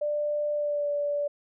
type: tone with pitch glide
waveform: sine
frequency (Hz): 592 to 580.2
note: D5 to D5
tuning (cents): +14 to -21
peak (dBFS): -25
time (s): 0.01-1.28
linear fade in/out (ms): 10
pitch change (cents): -35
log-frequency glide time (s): 0.53-0.89
effects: none

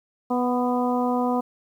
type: harmonic tone with a mistuned harmonic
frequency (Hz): 246.9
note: B3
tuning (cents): 0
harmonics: 1 / 2 / 3 / 4 / 5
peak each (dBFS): -23 / -27 / -27 / -29 / -35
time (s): 0.3-1.41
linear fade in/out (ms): 10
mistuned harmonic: 4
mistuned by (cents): +16
effects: 9-bit

